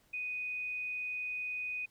sine tone, 2489 Hz, D#7, in tune, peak -35 dBFS, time 0.13-1.86 s, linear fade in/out 10 ms, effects pink hiss -69 dBFS RMS until 1.9 s

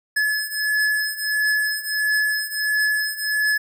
square beating tone pair, 1711 / 1712.5 Hz, A6 / A6, -49 / -47 cents, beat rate 1.5 Hz, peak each -25 / -22 dBFS, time 0.16-3.58 s, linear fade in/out 10 ms, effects none

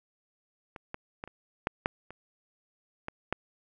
clicks, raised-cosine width 0.5 ms, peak -27 / -21 / -22 / -30 / -12 / -11 / -29 / -20 / -13 dBFS, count 9, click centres 0.762 / 0.944 / 1.239 / 1.276 / 1.671 / 1.859 / 2.106 / 3.084 / 3.326 s, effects none

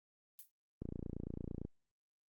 violet noise with exponential decay, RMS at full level -47 dBFS, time 0.39-0.51 s, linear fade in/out 1 ms, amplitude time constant 26 ms
click train, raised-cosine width 3 ms, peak -29 dBFS, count 25, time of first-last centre 0.82-1.65 s, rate 28.9 Hz
effects Opus 32 kbps

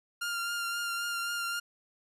sawtooth tone with vibrato, 1396.9 Hz, F6, in tune, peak -28 dBFS, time 0.21-1.6 s, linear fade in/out 10 ms, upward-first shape triangle, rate 3.8 Hz, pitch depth 22 cents each way, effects resampled to 32000 Hz

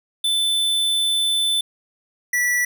square tone pair in turn, 3520 / 1955.1 Hz, A7 / B6, 0 / -18 cents, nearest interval minor seventh, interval 1018 cents, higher first, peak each -18 dBFS, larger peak neither, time 0.24-1.61 / 2.33-2.65 s, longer first, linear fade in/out 5 ms, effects none

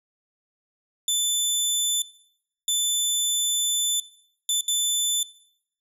20% pulse tone bursts at uneven times, 3520 Hz, A7, in tune, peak -15 dBFS, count 4, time 1.08-2.02 / 2.68-4 / 4.49-4.61 / 4.68-5.23 s, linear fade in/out 2 ms, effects noise-tail reverb RT60 0.7 s tail -20 dB re dry

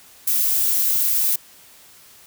violet noise, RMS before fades -19 dBFS, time 0.27-1.36 s, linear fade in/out 5 ms, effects white hiss -48 dBFS RMS until 2.26 s

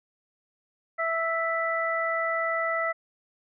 harmonic tone, 659.3 Hz, E5, in tune, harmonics 1 / 2 / 3, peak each -29 / -29 / -29 dBFS, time 0.98-2.93 s, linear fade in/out 20 ms, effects none

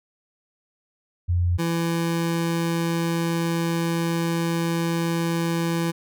sine / 25% pulse tone pair in turn, 87.9 / 167.43 Hz, F2 / E3, +12 / +27 cents, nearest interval major seventh, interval 1115 cents, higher second, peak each -18 dBFS, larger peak neither, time 1.28-1.58 / 1.58-5.92 s, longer second, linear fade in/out 20 ms, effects none

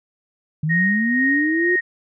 sine linear sweep, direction up, 149 to 364.6 Hz, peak -18 dBFS, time 0.63-1.76 s, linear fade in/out 5 ms
sine tone with tremolo, 1864.7 Hz, A#6, in tune, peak -16 dBFS, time 0.69-1.81 s, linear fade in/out 20 ms, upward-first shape sine, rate 2.1 Hz, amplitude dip 45%
effects none

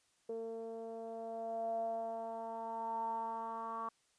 10% pulse tone with low-pass filter sweep, 226.7 Hz, A#3, 48 cents flat, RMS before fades -41 dBFS, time 0.29-3.89 s, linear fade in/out 5 ms, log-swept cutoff 490 to 1100 Hz, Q 9.6, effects white hiss -74 dBFS RMS until 4.18 s + resampled to 22050 Hz

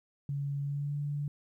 sine tone with pitch glide, 141.3 to 145.02 Hz, C#3 to D3, +34 to -22 cents, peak -31 dBFS, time 0.29-1.28 s, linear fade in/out 2 ms, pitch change +44 cents, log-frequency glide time 0.61-0.96 s, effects 12-bit

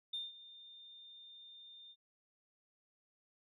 sine tone with ADSR envelope, 3616 Hz, A7, 47 cents sharp, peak -36 dBFS, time 0.13-1.96 s, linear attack 8 ms, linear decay 180 ms, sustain -17 dB, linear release 55 ms, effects tanh soft clip ceiling -33 dBFS

